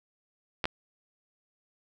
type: clicks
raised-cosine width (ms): 0.3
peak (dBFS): -12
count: 2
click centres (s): 0.642 / 0.655
effects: none